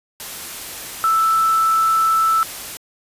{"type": "tone in noise", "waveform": "sine", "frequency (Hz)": 1321, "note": "E6", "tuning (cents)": 3, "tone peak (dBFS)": -13, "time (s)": [1.04, 2.43], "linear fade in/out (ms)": 0, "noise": "white", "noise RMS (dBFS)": -31, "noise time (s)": [0.2, 2.77], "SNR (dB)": 15, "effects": ["resampled to 32000 Hz"]}